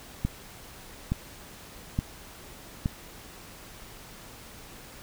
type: click train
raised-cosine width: 5 ms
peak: -13 dBFS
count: 4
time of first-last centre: 0.25-2.859 s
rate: 1.15 Hz
effects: pink hiss -47 dBFS RMS until 5.02 s